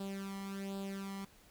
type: tone with flanger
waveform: sawtooth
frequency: 196 Hz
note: G3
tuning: in tune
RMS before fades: -42 dBFS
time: 0-1.25 s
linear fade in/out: 5 ms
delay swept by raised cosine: 0.24 to 0.98 ms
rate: 1.3 Hz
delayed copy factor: +0.75
effects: pink hiss -63 dBFS RMS until 1.5 s